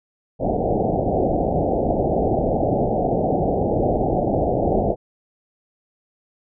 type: low-pass noise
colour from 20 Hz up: white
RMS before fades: -20 dBFS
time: 0.39-4.96 s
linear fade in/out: 50 ms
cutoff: 780 Hz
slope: 96 dB/octave
effects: none